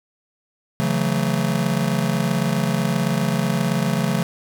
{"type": "chord", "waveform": "square", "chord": "F# minor seventh", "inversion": "second", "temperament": "just", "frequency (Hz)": [138.75, 166.5, 185, 222], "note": ["C#3", "E3", "F#3", "A3"], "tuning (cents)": [2, 18, 0, 16], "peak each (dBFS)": -25, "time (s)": [0.8, 4.23], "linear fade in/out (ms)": 0, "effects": []}